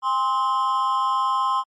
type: tone with amplitude modulation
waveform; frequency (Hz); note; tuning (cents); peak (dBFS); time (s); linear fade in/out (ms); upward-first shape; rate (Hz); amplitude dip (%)
triangle; 1046.5; C6; 0; -13; 0.02-1.64; 50; sine; 239; 85
effects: MP3 48 kbps